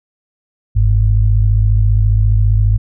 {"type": "tone pair together", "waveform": "sine", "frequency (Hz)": [49.08, 103.83], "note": ["G1", "G#2"], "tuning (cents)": [3, 0], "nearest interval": "octave + minor second", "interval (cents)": 1297, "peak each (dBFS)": -11, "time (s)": [0.75, 2.78], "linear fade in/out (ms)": 20, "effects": []}